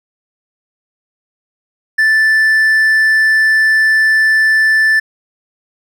triangle tone, 1760 Hz, A6, in tune, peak -6 dBFS, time 1.98-5 s, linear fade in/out 10 ms, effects none

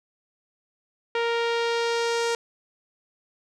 sawtooth tone with low-pass filter sweep, 466.2 Hz, A#4, in tune, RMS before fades -25 dBFS, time 1.15-2.35 s, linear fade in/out 2 ms, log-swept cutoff 2900 to 7000 Hz, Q 1.3, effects none

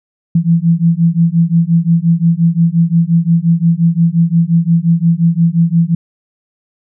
sine beating tone pair, 164.81 / 170.51 Hz, E3 / F3, 0 / -41 cents, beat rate 5.7 Hz, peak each -11 dBFS, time 0.35-5.95 s, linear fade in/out 5 ms, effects none

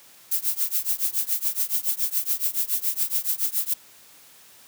violet noise with tremolo, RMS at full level -21 dBFS, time 0.31-3.74 s, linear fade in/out 10 ms, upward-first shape triangle, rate 7.1 Hz, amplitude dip 100%, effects white hiss -51 dBFS RMS until 4.67 s + high-pass 80 Hz 12 dB/octave

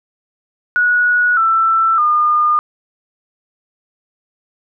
sine tone with pitch steps, 1461 / 1332 / 1214.4 Hz, F#6 / E6 / D#6, -22 / +18 / -42 cents, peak -10 dBFS, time 0.76-2.59 s, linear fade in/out 0 ms, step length 610 ms, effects none

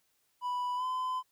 triangle tone with pitch glide, 987.8 to 1019.1 Hz, B5 to C6, 0 to -46 cents, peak -29 dBFS, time 0.41-1.23 s, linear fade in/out 50 ms, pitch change +54 cents, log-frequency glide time 0.76-0.84 s, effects white hiss -74 dBFS RMS until 1.31 s

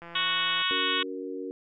click train, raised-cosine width 0.5 ms, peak -29 dBFS, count 103, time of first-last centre 0.02-0.62 s, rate 170 Hz
harmonic tone, 370 Hz, F#4, in tune, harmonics 3 / 4 / 5 / 6 / 7 / 8 / 9 / 10, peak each -32 / -33 / -36 / -36 / -34 / -31 / -31 / -34 dBFS, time 0.15-1.03 s, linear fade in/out 5 ms
sine chord, F# major, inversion second, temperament equal with one note detuned, 283.8 / 370 / 466.2 Hz, C#4 / F#4 / A#4, +41 / 0 / 0 cents, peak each -37 dBFS, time 0.71-1.51 s, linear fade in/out 0 ms
effects none

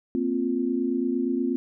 sine chord, Bb suspended second, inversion none, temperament equal, 233.1 / 261.6 / 349.2 Hz, Bb3 / C4 / F4, 0 / 0 / 0 cents, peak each -29 / -25 / -28 dBFS, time 0.15-1.56 s, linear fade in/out 0 ms, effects none

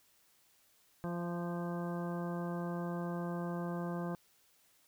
harmonic tone with a mistuned harmonic, 173.5 Hz, F3, 11 cents flat, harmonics 1 / 2 / 3 / 4 / 5 / 6 / 7 / 9, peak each -37 / -43 / -45 / -47 / -51 / -49 / -52 / -53 dBFS, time 1.04-4.15 s, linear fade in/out 0 ms, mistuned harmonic 4, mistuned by -19 cents, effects white hiss -69 dBFS RMS until 4.87 s

